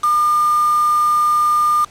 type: tone with quantisation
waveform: sine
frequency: 1206 Hz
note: D6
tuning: 46 cents sharp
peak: -12 dBFS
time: 0.03-1.85 s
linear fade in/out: 10 ms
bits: 4
effects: pink hiss -45 dBFS RMS until 1.9 s + low-pass 9000 Hz 12 dB/octave